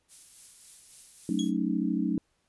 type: noise with tremolo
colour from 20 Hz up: violet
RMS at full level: -44 dBFS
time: 0.08-1.52 s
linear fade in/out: 50 ms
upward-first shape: sine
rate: 3.6 Hz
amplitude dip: 35%
type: chord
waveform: sine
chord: D# half-diminished seventh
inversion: first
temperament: equal with one note detuned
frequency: 185 / 218.6 / 277.2 / 311.1 Hz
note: F#3 / A3 / C#4 / D#4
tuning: 0 / -11 / 0 / 0 cents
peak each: -31 dBFS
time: 1.29-2.18 s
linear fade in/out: 2 ms
type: tone with exponential decay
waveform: 30% pulse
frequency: 3322 Hz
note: G#7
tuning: in tune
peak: -28 dBFS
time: 1.39-1.57 s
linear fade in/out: 1 ms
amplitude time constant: 37 ms
effects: pink hiss -73 dBFS RMS until 2.48 s + resampled to 24000 Hz